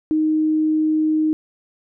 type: tone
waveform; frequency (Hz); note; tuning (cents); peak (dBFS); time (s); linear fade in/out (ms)
sine; 311.1; D#4; 0; -15; 0.11-1.33; 0
effects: none